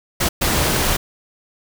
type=noise bursts at uneven times; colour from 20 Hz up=pink; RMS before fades=-18 dBFS; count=2; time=0.2-0.29 / 0.41-0.97 s; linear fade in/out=10 ms; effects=none